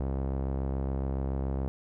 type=tone with low-pass filter; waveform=sawtooth; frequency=67.1 Hz; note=C2; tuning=44 cents sharp; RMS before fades=-31 dBFS; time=0-1.68 s; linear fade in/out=0 ms; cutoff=700 Hz; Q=0.96; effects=none